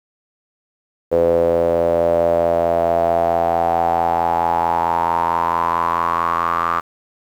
sawtooth tone with band-pass filter sweep, 84.5 Hz, E2, 43 cents sharp, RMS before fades -17 dBFS, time 1.11-6.81 s, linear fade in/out 20 ms, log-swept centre 500 to 1200 Hz, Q 8, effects 8-bit

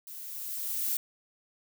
violet noise with level ramp, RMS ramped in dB -44 to -29 dBFS, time 0.07-0.97 s, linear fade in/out 2 ms, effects none

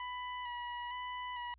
sawtooth tone with vibrato, 981 Hz, B5, 12 cents flat, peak -35 dBFS, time 0-1.54 s, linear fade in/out 2 ms, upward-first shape square, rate 1.1 Hz, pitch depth 22 cents each way, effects added 60 Hz sine -62 dBFS peak until 1.58 s + resampled to 8000 Hz

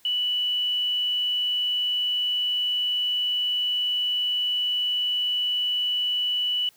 sine tone with quantisation, 2960 Hz, F#7, in tune, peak -22 dBFS, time 0.05-6.69 s, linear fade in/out 2 ms, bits 8, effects white hiss -59 dBFS RMS until 6.76 s

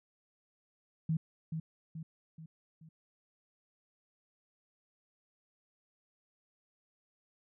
sine tone with echo, 160.2 Hz, E3, 49 cents flat, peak -28 dBFS, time 1.09-1.17 s, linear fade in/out 5 ms, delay 430 ms, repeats 4, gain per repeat -6 dB, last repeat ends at 2.89 s, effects none

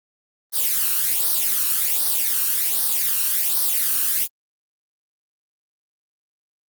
blue noise with flanger, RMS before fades -20 dBFS, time 0.52-4.28 s, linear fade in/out 50 ms, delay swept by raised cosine 0.2 to 0.73 ms, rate 1.3 Hz, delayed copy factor +0.65, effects Opus 32 kbps

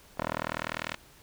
10% pulse tone with band-pass filter sweep, 40.1 Hz, E1, 47 cents flat, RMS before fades -35 dBFS, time 0.17-0.96 s, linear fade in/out 20 ms, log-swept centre 890 to 2500 Hz, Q 0.95, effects pink hiss -56 dBFS RMS until 1.22 s

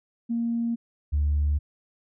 sine tone pair in turn, 233.1 / 73.42 Hz, A#3 / D2, 0 / 0 cents, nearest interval octave + minor sixth, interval 2000 cents, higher first, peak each -23 / -19 dBFS, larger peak second, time 0.29-0.76 / 1.12-1.59 s, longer neither, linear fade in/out 20 ms, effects tanh soft clip ceiling -17 dBFS

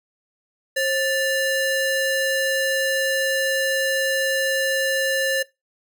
square ring-modulated tone, 1148 Hz, D6, 40 cents flat, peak -17 dBFS, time 0.76-5.43 s, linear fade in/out 10 ms, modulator 612 Hz, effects noise-tail reverb RT60 0.2 s tail -20 dB re dry

